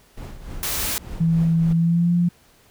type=noise with tremolo; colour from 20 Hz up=brown; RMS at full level=-31 dBFS; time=0.17-1.73 s; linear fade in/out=5 ms; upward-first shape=triangle; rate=3.4 Hz; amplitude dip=75%
type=noise; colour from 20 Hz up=white; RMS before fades=-25 dBFS; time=0.63-0.98 s; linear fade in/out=0 ms
type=tone with pitch glide; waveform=sine; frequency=164.81 to 174.01 Hz; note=E3 to F3; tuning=0 to -6 cents; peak=-15 dBFS; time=1.2-2.29 s; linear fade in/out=10 ms; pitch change=+94 cents; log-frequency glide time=1.71-2.14 s
effects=pink hiss -55 dBFS RMS until 2.7 s